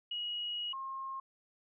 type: tone pair in turn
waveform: sine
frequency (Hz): 2900 / 1071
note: F#7 / C6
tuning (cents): -35 / +40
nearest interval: octave + perfect fourth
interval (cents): 1725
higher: first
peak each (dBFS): -35 / -38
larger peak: first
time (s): 0.11-0.73 / 0.73-1.2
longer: first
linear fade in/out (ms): 5
effects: none